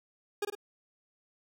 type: tone with echo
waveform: 40% pulse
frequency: 409.8 Hz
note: G#4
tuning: 23 cents flat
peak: -28 dBFS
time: 0.42-0.45 s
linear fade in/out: 5 ms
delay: 51 ms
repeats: 2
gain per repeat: -5 dB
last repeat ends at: 0.552 s
effects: none